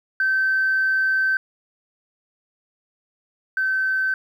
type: tone pair in turn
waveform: sine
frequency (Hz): 1545 / 1538.4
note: G6 / G6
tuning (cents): -26 / -33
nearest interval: unison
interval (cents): 7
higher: first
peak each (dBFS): -16 / -18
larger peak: first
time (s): 0.2-1.37 / 3.57-4.14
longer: first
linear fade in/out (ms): 2
effects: tanh soft clip ceiling -13 dBFS + 9-bit